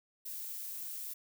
violet noise, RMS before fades -42 dBFS, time 0.25-1.14 s, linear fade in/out 10 ms, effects none

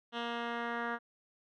10% pulse tone with low-pass filter sweep, 235.4 Hz, A#3, 17 cents sharp, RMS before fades -37 dBFS, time 0.12-0.99 s, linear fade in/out 50 ms, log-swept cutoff 3000 to 1700 Hz, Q 3, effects none

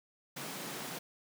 pink high-pass noise, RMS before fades -42 dBFS, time 0.36-0.99 s, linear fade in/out 10 ms, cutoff 130 Hz, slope 96 dB/octave, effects none

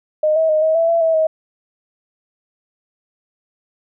sine tone with pitch steps, 615 / 643 / 619 / 635 / 662 / 671 / 650 / 634 Hz, D#5 / E5 / D#5 / D#5 / E5 / E5 / E5 / D#5, -20 / -43 / -9 / +35 / +7 / +31 / -24 / +32 cents, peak -12 dBFS, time 0.23-1.27 s, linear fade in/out 5 ms, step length 130 ms, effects none

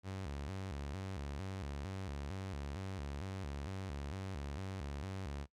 sawtooth tone with vibrato, 82.41 Hz, E2, in tune, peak -37 dBFS, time 0.03-5.47 s, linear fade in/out 50 ms, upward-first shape square, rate 2.2 Hz, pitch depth 260 cents each way, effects noise-tail reverb RT60 0.1 s tail -19 dB re dry + low-pass 8000 Hz 12 dB/octave

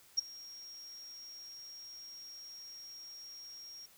sine tone with ADSR envelope, 5588 Hz, F8, in tune, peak -24 dBFS, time 0.17-3.86 s, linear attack 18 ms, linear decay 11 ms, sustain -23 dB, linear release 7 ms, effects white hiss -62 dBFS RMS until 3.97 s

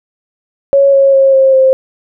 sine tone with pitch steps, 554.4 / 547.4 / 540.5 / 533.7 / 526.9 Hz, C#5 / C#5 / C#5 / C5 / C5, 0 / -22 / -44 / +34 / +12 cents, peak -4 dBFS, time 0.73-1.73 s, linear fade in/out 0 ms, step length 200 ms, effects none

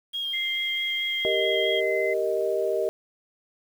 sine tone with vibrato, 3243 Hz, G#7, 42 cents flat, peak -27 dBFS, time 0.13-1.81 s, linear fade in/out 20 ms, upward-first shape sine, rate 4.6 Hz, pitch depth 18 cents each way
sine tone with pitch glide, 2093 to 2056 Hz, C7 to C7, 0 to -31 cents, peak -28 dBFS, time 0.33-2.14 s, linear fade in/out 10 ms, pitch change -31 cents, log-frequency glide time 1.15-1.36 s
sine chord, Eb major, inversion first, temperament equal, 392 / 466.2 / 622.3 Hz, G4 / Bb4 / Eb5, 0 / 0 / 0 cents, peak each -27 / -28 / -26 dBFS, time 1.25-2.89 s, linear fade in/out 0 ms
effects 8-bit

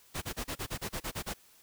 pink noise bursts, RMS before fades -36 dBFS, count 11, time 0.14-1.34 s, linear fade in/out 20 ms, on 80 ms, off 32 ms, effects white hiss -61 dBFS RMS until 1.62 s

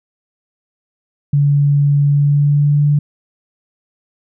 sine tone with pitch glide, 143.3 to 146.31 Hz, D3 to D3, -42 to -6 cents, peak -9 dBFS, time 1.33-2.99 s, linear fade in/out 5 ms, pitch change +36 cents, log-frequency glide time 2.06-2.87 s, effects none

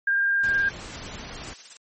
sine tone with vibrato, 1602 Hz, G6, 37 cents sharp, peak -19 dBFS, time 0.07-0.69 s, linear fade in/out 5 ms, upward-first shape sine, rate 19 Hz, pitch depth 14 cents each way
pink noise, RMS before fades -38 dBFS, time 0.43-1.54 s, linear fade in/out 10 ms
blue noise with tremolo, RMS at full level -37 dBFS, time 0.94-1.77 s, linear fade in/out 2 ms, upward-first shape sine, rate 17 Hz, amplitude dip 50%
effects MP3 32 kbps

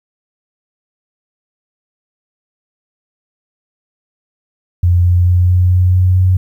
sine tone with pitch steps, 88 / 88.71 / 89.43 / 90.16 / 90.89 / 91.63 / 92.38 Hz, F2 / F2 / F2 / F#2 / F#2 / F#2 / F#2, +14 / +28 / +42 / -44 / -30 / -16 / -2 cents, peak -7 dBFS, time 4.83-6.37 s, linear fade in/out 5 ms, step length 220 ms, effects 8-bit

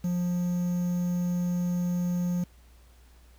triangle tone with quantisation, 176.9 Hz, F3, 23 cents sharp, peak -23 dBFS, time 0.04-2.44 s, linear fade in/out 5 ms, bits 8, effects added 60 Hz sine -53 dBFS peak until 3.38 s + pink hiss -62 dBFS RMS until 3.38 s

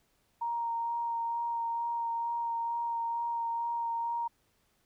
sine tone with vibrato, 932.3 Hz, A#5, in tune, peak -30 dBFS, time 0.41-4.28 s, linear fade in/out 10 ms, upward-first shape sine, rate 2.2 Hz, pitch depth 12 cents each way, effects pink hiss -72 dBFS RMS until 4.85 s

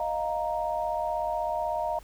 sine chord, Eb suspended second, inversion none, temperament equal, 622.3 / 698.5 / 932.3 Hz, Eb5 / F5 / Bb5, 0 / 0 / 0 cents, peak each -31 dBFS, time 0-1.99 s, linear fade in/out 2 ms, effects added 50 Hz sine -48 dBFS peak until 2.03 s + pink hiss -55 dBFS RMS until 2.03 s

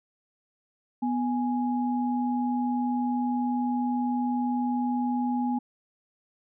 sine tone pair together, 246.9 / 831.3 Hz, B3 / G#5, 0 / +1 cents, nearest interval octave + major sixth, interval 2101 cents, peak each -25 / -31 dBFS, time 1.02-5.59 s, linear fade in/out 10 ms, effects none

